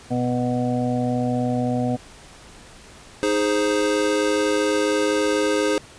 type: harmonic tone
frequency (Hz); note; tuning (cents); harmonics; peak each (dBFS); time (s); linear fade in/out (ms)
123.47; B2; 0; 1 / 2 / 4 / 5 / 6; -26 / -22 / -29 / -30 / -29; 0.1-1.97; 20
type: chord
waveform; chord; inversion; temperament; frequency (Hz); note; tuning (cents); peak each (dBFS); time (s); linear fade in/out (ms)
square; Ab major; second; equal; 311.1 / 415.3 / 523.3; Eb4 / Ab4 / C5; 0 / 0 / 0; -24 / -23 / -24; 3.23-5.78; 0
effects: pink hiss -45 dBFS RMS until 5.98 s + resampled to 22050 Hz